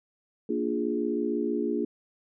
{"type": "chord", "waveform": "sine", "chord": "Bb dominant seventh", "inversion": "none", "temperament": "equal", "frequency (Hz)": [233.1, 293.7, 349.2, 415.3], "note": ["Bb3", "D4", "F4", "Ab4"], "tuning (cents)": [0, 0, 0, 0], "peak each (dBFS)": -31, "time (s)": [0.49, 1.85], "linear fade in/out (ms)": 5, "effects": []}